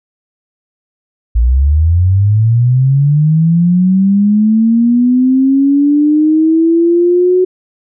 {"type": "linear sweep", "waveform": "sine", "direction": "up", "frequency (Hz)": [55, 370], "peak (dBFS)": -6, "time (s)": [1.35, 7.45], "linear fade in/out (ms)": 10, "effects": []}